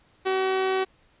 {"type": "tone with amplitude modulation", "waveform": "sawtooth", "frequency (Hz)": 379.1, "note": "F#4", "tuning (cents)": 42, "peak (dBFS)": -17, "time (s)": [0.25, 0.85], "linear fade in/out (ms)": 20, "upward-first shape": "sine", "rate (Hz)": 111, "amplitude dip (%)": 25, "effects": ["pink hiss -61 dBFS RMS until 1.2 s", "resampled to 8000 Hz"]}